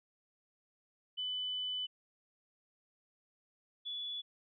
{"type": "tone pair in turn", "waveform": "sine", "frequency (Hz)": [3000, 3427], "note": ["F#7", "A7"], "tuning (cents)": [23, -46], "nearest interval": "major second", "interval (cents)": 231, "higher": "second", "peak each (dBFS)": [-35, -38], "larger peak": "first", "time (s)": [[1.17, 1.87], [3.85, 4.22]], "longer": "first", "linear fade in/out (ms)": 20, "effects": []}